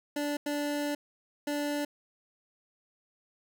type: tone bursts at uneven times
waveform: 25% pulse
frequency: 291.7 Hz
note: D4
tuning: 12 cents flat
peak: -26 dBFS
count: 3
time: 0.16-0.37 / 0.46-0.95 / 1.47-1.85 s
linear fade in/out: 5 ms
effects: none